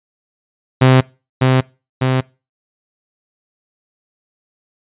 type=tone with echo; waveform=sawtooth; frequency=129.9 Hz; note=C3; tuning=12 cents flat; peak=-3 dBFS; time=0.81-1.01 s; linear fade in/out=10 ms; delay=600 ms; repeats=2; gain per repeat=-3 dB; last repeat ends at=2.21 s; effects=noise-tail reverb RT60 0.3 s tail -23 dB re dry + resampled to 8000 Hz